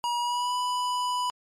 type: tone with pitch glide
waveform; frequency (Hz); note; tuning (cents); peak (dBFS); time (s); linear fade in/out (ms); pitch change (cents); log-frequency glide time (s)
square; 958 to 990.6; A#5 to B5; +47 to +5; -26; 0.04-1.3; 0; +58; 0.19-0.55
effects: low-pass 9000 Hz 12 dB/octave + MP3 64 kbps